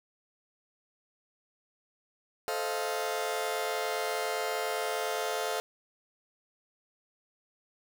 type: chord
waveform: sawtooth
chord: F dominant seventh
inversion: first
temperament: just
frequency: 436.5 / 523.8 / 628.6 / 698.5 Hz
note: A4 / C5 / Eb5 / F5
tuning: -14 / +2 / +18 / 0 cents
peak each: -31 / -33 / -34 / -31 dBFS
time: 2.48-5.6 s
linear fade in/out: 0 ms
effects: none